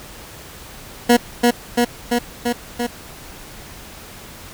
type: tone with echo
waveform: 20% pulse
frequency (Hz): 240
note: B3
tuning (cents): -49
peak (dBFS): -4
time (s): 1.09-1.17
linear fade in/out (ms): 10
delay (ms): 340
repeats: 5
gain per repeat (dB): -2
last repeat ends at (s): 2.87
effects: pink hiss -38 dBFS RMS until 4.53 s